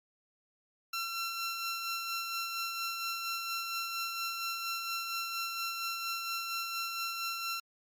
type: tone with tremolo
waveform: 15% pulse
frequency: 1356 Hz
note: E6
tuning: 49 cents sharp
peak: -26 dBFS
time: 0.93-7.6 s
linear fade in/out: 5 ms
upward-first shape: sine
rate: 4.3 Hz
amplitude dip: 35%
effects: MP3 64 kbps